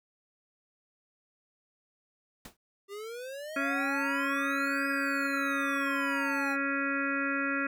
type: noise with exponential decay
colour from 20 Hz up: pink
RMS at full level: -41 dBFS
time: 2.45-2.57 s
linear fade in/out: 5 ms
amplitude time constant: 26 ms
type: exponential two-way sweep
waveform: square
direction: up then down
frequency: 392 to 1661.2 to 804 Hz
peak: -39 dBFS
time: 2.88-6.57 s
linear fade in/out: 50 ms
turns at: 4.88 s
type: harmonic tone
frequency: 277.2 Hz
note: C#4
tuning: in tune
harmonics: 1 / 2 / 4 / 5 / 6 / 7 / 8 / 9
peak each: -33 / -39 / -44 / -33 / -35 / -38 / -46 / -38 dBFS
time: 3.56-7.67 s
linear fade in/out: 5 ms
effects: none